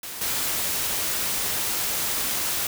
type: noise with level steps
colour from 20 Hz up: white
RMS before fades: -35 / -26 dBFS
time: 0.03-2.67 s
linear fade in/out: 2 ms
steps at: 0.21 s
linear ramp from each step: 5 ms
effects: none